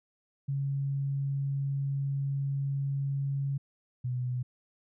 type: tone pair in turn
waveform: sine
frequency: 138.59 / 125.08 Hz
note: C#3 / B2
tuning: 0 / +22 cents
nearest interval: major second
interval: 178 cents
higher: first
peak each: -28 / -29 dBFS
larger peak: first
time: 0.48-3.58 / 4.04-4.43 s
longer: first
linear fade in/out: 10 ms
effects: none